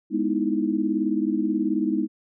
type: chord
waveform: sine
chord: E major seventh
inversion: first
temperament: equal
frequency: 207.7 / 246.9 / 311.1 / 329.6 Hz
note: G#3 / B3 / D#4 / E4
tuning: 0 / 0 / 0 / 0 cents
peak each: -27 / -28 / -24 / -28 dBFS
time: 0.1-2.08 s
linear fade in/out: 50 ms
effects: none